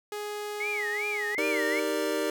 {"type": "tone", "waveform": "sawtooth", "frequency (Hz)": 416.6, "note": "G#4", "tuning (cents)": 5, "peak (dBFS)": -29, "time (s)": [0.12, 1.35], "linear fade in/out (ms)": 2}
{"type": "tone with vibrato", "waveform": "sine", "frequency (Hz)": 2100, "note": "C7", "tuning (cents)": 6, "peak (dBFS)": -29, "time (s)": [0.6, 1.8], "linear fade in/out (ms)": 5, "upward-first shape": "sine", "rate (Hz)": 2.6, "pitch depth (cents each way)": 240}
{"type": "chord", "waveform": "square", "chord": "Eb major seventh", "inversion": "none", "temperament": "equal", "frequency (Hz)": [311.1, 392, 466.2, 587.3], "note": ["Eb4", "G4", "Bb4", "D5"], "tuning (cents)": [0, 0, 0, 0], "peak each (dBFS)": -33, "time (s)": [1.38, 2.3], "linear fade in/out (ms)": 2}
{"effects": []}